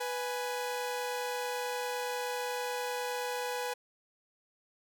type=tone pair together; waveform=sawtooth; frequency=493.9 / 833 Hz; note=B4 / G#5; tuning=0 / +5 cents; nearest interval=major sixth; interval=905 cents; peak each=-31 / -34 dBFS; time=0-3.74 s; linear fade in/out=10 ms; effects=none